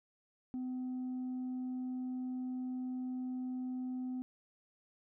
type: tone with tanh clipping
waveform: sine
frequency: 254.2 Hz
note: C4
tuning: 50 cents flat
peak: -37 dBFS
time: 0.54-4.22 s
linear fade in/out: 0 ms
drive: 1 dB
effects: none